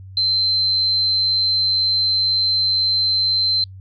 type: tone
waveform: sine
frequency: 4099 Hz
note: C8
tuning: 36 cents flat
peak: -15 dBFS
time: 0.17-3.64 s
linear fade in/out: 2 ms
effects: added 95 Hz sine -35 dBFS peak until 3.8 s + Opus 48 kbps